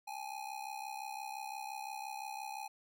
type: ring-modulated tone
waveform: square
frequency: 831 Hz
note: G#5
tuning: 1 cent sharp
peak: -39 dBFS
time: 0.07-2.68 s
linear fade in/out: 10 ms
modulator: 32.9 Hz
effects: none